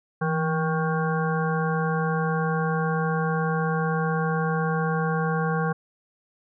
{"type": "harmonic tone with a mistuned harmonic", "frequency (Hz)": 157.9, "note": "D#3", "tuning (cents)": 26, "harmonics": [1, 3, 5, 7, 9, 10], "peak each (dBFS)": [-24, -29, -31, -32, -34, -34], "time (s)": [0.21, 5.73], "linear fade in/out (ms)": 10, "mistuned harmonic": 1, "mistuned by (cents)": 72, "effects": []}